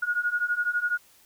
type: beating tone pair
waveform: sine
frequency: 1435 / 1447 Hz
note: F6 / F#6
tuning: +47 / -39 cents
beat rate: 12 Hz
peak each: -28 / -26 dBFS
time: 0.02-0.98 s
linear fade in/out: 10 ms
effects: white hiss -58 dBFS RMS until 1.25 s

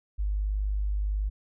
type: tone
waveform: sine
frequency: 50.7 Hz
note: G#1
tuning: 41 cents flat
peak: -25 dBFS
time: 0.18-1.3 s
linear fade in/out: 20 ms
effects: none

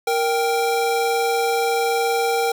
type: tone pair together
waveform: square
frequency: 466.6 / 784.7 Hz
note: A#4 / G5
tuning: +2 / +2 cents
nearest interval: major sixth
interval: 900 cents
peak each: -21 / -22 dBFS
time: 0.07-2.52 s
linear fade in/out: 5 ms
effects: none

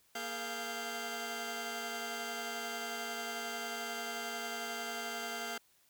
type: tone cluster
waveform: 15% pulse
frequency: 234.4 / 418.5 / 692 / 1572 Hz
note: A#3 / G#4 / F5 / G6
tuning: +10 / +13 / -16 / +4 cents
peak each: -40 / -39 / -35 / -37 dBFS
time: 0.15-5.58 s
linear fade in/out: 5 ms
effects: white hiss -69 dBFS RMS until 5.89 s

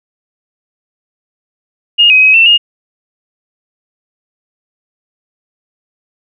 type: tone with pitch steps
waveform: sine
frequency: 2846 / 2526 / 2541 / 2683 / 2846 Hz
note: F7 / D#7 / D#7 / E7 / F7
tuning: +32 / +26 / +36 / +30 / +32 cents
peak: -3 dBFS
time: 1.98-2.58 s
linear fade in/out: 20 ms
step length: 120 ms
effects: none

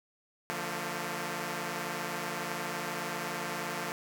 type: chord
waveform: 5% pulse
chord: D minor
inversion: none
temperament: equal with one note detuned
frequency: 146.83 / 174.61 / 225.7 Hz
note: D3 / F3 / A3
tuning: 0 / 0 / +44 cents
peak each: -29 / -26 / -27 dBFS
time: 0.5-3.92 s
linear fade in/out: 0 ms
effects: none

